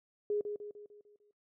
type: tone with echo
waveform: sine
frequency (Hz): 415.3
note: G#4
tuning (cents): 0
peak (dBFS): -29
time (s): 0.3-0.41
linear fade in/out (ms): 2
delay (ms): 150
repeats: 6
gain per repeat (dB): -6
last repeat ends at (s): 1.31
effects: noise-tail reverb RT60 0.1 s tail -21 dB re dry